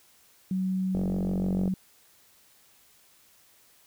sine tone, 187.6 Hz, F#3, 24 cents sharp, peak -25 dBFS, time 0.51-1.74 s, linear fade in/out 2 ms
click train, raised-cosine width 2 ms, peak -19 dBFS, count 35, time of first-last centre 0.95-1.678 s, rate 46.7 Hz
effects white hiss -60 dBFS RMS until 3.86 s

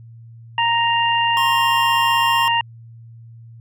harmonic tone, 932.3 Hz, A#5, in tune, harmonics 1 / 2 / 3, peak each -17 / -23 / -20 dBFS, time 0.58-2.61 s, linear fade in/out 2 ms
square tone, 1068 Hz, C6, 35 cents sharp, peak -21 dBFS, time 1.37-2.48 s, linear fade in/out 0 ms
effects added 115 Hz sine -38 dBFS peak until 3.6 s

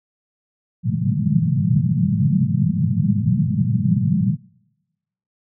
white band-pass noise, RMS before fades -18 dBFS, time 0.83-4.37 s, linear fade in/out 50 ms, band 100 to 210 Hz, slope 96 dB/octave, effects noise-tail reverb RT60 1.0 s tail -25 dB re dry

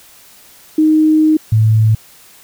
sine tone pair in turn, 311.1 / 109.78 Hz, D#4 / A2, 0 / -3 cents, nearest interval octave + tritone, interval 1803 cents, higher first, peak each -7 dBFS, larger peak neither, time 0.78-1.37 / 1.52-1.95 s, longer first, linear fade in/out 5 ms, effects white hiss -43 dBFS RMS until 2.43 s

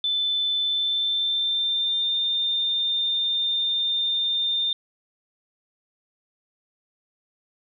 sine tone with pitch glide, 3520 to 3611 Hz, A7 to A7, 0 to +44 cents, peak -21 dBFS, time 0.04-4.73 s, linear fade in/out 2 ms, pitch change +44 cents, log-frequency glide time 0.62-2.15 s, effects none

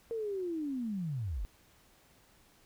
sine linear sweep, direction down, 466.2 to 38.89 Hz, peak -33 dBFS, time 0.11-1.45 s, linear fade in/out 0 ms, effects pink hiss -64 dBFS RMS until 2.65 s

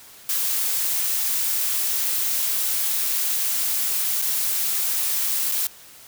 blue noise with dropouts, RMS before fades -23 dBFS, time 0.29-5.67 s, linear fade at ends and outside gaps 2 ms, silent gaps 4.217-4.221 / 5.516-5.52 s, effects white hiss -46 dBFS RMS until 6.07 s

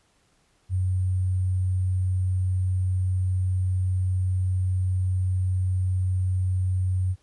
sine tone with sample-and-hold, 92.5 Hz, F#2, in tune, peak -21 dBFS, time 0.69-7.16 s, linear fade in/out 50 ms, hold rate 8820 Hz, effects pink hiss -65 dBFS RMS until 7.22 s + resampled to 24000 Hz

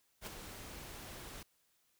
pink noise with ADSR envelope, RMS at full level -42 dBFS, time 0.21-1.43 s, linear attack 58 ms, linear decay 12 ms, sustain -7 dB, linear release 6 ms, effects white hiss -75 dBFS RMS until 1.99 s

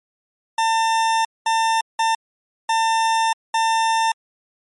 40% pulse tone bursts at uneven times, 900 Hz, A5, 39 cents sharp, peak -15 dBFS, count 5, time 0.58-1.25 / 1.46-1.81 / 1.99-2.15 / 2.69-3.33 / 3.54-4.12 s, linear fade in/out 5 ms, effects MP3 48 kbps

